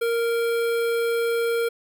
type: tone with notch filter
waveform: square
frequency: 465.1 Hz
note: A#4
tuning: 4 cents flat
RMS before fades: -23 dBFS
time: 0.01-1.69 s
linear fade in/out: 10 ms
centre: 6200 Hz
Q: 0.95
effects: none

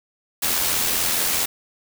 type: noise with amplitude modulation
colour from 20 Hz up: white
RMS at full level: -20 dBFS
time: 0.42-1.46 s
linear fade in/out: 10 ms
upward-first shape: sine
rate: 84.5 Hz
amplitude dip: 35%
effects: none

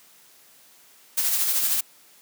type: noise with tremolo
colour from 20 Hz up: blue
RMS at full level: -21 dBFS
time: 1.17-1.81 s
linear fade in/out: 10 ms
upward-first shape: triangle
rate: 13 Hz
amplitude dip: 45%
effects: white hiss -54 dBFS RMS until 2.21 s + high-pass 150 Hz 12 dB/octave

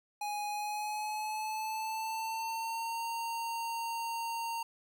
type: tone with pitch glide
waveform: square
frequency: 830.6 to 921.6 Hz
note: G#5 to A#5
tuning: 0 to -20 cents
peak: -35 dBFS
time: 0.21-4.63 s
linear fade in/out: 5 ms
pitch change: +180 cents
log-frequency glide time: 0.48-3.04 s
effects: 12-bit

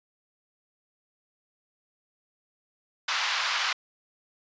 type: band-pass noise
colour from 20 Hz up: pink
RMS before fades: -28 dBFS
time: 3.08-3.73 s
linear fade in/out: 5 ms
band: 990 to 5200 Hz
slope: 24 dB/octave
effects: resampled to 16000 Hz

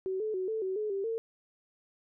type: tone with pitch steps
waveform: sine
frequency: 377.9 / 432.5 / 372.8 / 440.9 / 377.7 / 425.8 / 392.5 / 452.5 Hz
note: F#4 / A4 / F#4 / A4 / F#4 / G#4 / G4 / A4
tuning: +37 / -30 / +13 / +4 / +36 / +43 / +2 / +48 cents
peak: -30 dBFS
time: 0.06-1.18 s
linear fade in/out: 0 ms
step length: 140 ms
effects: none

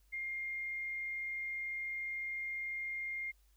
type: tone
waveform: sine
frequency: 2119 Hz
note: C7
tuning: 21 cents sharp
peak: -37 dBFS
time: 0.12-3.32 s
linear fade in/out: 20 ms
effects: added 50 Hz sine -65 dBFS peak until 3.56 s + white hiss -75 dBFS RMS until 3.56 s

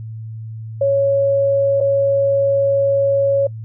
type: tone with dropouts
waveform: sine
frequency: 554.4 Hz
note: C#5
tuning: in tune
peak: -12 dBFS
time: 0.81-3.47 s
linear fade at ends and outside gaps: 5 ms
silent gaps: 1.804-1.809 s
effects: noise-tail reverb RT60 0.1 s tail -25 dB re dry + added 111 Hz sine -27 dBFS peak until 3.64 s

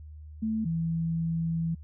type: tone pair in turn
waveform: sine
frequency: 220 / 164.81 Hz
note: A3 / E3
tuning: 0 / 0 cents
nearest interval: perfect fourth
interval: 500 cents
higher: first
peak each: -26 dBFS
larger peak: neither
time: 0.42-0.65 / 0.65-1.75 s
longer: second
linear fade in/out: 10 ms
effects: added 76 Hz sine -42 dBFS peak until 1.83 s

